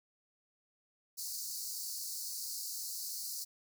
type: high-pass noise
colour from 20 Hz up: pink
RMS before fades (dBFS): -41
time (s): 1.17-3.45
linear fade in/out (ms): 20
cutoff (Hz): 4300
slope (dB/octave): 96
effects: none